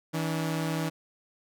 sawtooth tone pair together, 161.35 / 287.5 Hz, E3 / D4, -37 / -37 cents, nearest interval minor seventh, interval 1000 cents, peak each -25 / -30 dBFS, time 0.13-0.9 s, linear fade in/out 20 ms, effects none

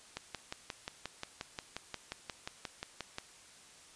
click train, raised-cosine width 0.2 ms, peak -21 dBFS, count 18, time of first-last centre 0.17-3.184 s, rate 5.64 Hz, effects white hiss -57 dBFS RMS until 3.95 s + resampled to 22050 Hz

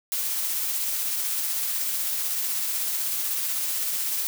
blue noise with tremolo, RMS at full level -26 dBFS, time 0.12-4.27 s, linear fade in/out 0 ms, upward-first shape triangle, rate 16 Hz, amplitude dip 25%, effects none

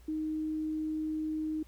sine tone, 311.1 Hz, D#4, in tune, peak -31 dBFS, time 0.08-1.63 s, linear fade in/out 5 ms, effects added 60 Hz sine -53 dBFS peak until 1.67 s + pink hiss -64 dBFS RMS until 1.67 s

